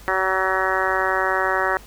harmonic tone, 188.9 Hz, F#3, 36 cents sharp, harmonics 2 / 3 / 4 / 5 / 6 / 7 / 8 / 9 / 10, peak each -27 / -27 / -27 / -27 / -27 / -27 / -27 / -27 / -27 dBFS, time 0.08-1.77 s, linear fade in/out 0 ms, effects added 50 Hz sine -44 dBFS peak until 1.86 s + pink hiss -46 dBFS RMS until 1.86 s

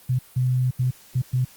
sine tone bursts at uneven times, 127 Hz, B2, 49 cents sharp, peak -18 dBFS, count 5, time 0.09-0.19 / 0.36-0.71 / 0.79-0.91 / 1.15-1.22 / 1.33-1.45 s, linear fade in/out 10 ms, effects white hiss -50 dBFS RMS until 1.56 s + Opus 32 kbps

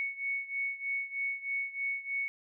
sine beating tone pair, 2217 / 2220.2 Hz, C#7 / C#7, 0 / +2 cents, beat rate 3.2 Hz, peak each -34 / -37 dBFS, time 0-2.28 s, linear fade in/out 0 ms, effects none

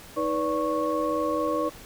sine tone cluster, 313.7 / 493.7 / 578 / 1103 Hz, D#4 / B4 / D5 / C#6, +14 / -1 / -28 / -9 cents, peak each -29 dBFS, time 0.16-1.7 s, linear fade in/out 20 ms, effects pink hiss -46 dBFS RMS until 1.85 s

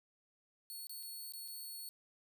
5% pulse tone with dropouts, 4403 Hz, C#8, 13 cents flat, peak -38 dBFS, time 0.7-1.89 s, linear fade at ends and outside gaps 0 ms, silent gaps 0.87-0.895 / 1.028-1.032 / 1.322-1.336 / 1.479-1.483 s, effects none

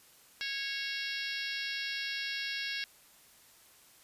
harmonic tone, 550 Hz, C#5, 14 cents flat, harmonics 3 / 4 / 5 / 6 / 7 / 8 / 9 / 10, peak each -40 / -41 / -42 / -43 / -43 / -44 / -45 / -45 dBFS, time 0.41-2.84 s, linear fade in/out 0 ms, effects white hiss -60 dBFS RMS until 4.03 s + resampled to 32000 Hz

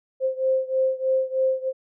sine beating tone pair, 523.3 / 526.5 Hz, C5 / C5, 0 / +11 cents, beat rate 3.2 Hz, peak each -22 / -24 dBFS, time 0.2-1.73 s, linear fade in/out 50 ms, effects none

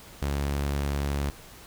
sawtooth tone, 70.8 Hz, C#2, 37 cents sharp, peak -22 dBFS, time 0.22-1.3 s, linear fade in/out 0 ms, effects pink hiss -48 dBFS RMS until 1.66 s

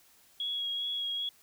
sine tone with vibrato, 3322 Hz, G#7, in tune, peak -31 dBFS, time 0.4-1.29 s, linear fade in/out 2 ms, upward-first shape sine, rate 2.5 Hz, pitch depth 17 cents each way, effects white hiss -62 dBFS RMS until 1.42 s

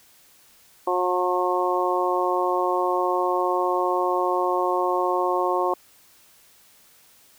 harmonic tone, 180.5 Hz, F#3, 43 cents flat, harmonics 2 / 3 / 4 / 5 / 6, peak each -25 / -27 / -27 / -27 / -26 dBFS, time 0.87-5.74 s, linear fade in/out 5 ms, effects white hiss -55 dBFS RMS until 7.38 s

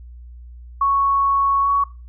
sine tone with pitch glide, 1108.7 to 1120.3 Hz, C#6 to C#6, 0 to +18 cents, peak -14 dBFS, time 0.81-1.84 s, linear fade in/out 5 ms, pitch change +18 cents, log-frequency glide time 1.62-1.69 s, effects noise-tail reverb RT60 0.3 s tail -19 dB re dry + added 60 Hz sine -36 dBFS peak until 2.08 s

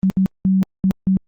sine tone bursts at uneven times, 190 Hz, F#3, 46 cents sharp, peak -12 dBFS, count 5, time 0.03-0.1 / 0.17-0.26 / 0.45-0.63 / 0.84-0.91 / 1.07-1.17 s, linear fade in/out 0 ms, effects Opus 24 kbps

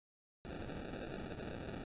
blue noise with sample-and-hold, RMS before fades -45 dBFS, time 0.45-1.84 s, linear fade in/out 0 ms, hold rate 1050 Hz, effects resampled to 8000 Hz

